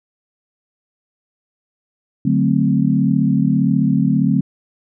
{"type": "chord", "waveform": "sine", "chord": "D dominant seventh", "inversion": "none", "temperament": "equal", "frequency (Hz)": [146.83, 185, 220, 261.6], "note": ["D3", "F#3", "A3", "C4"], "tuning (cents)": [0, 0, 0, 0], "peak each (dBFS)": -18, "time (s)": [2.25, 4.41], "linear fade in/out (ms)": 5, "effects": []}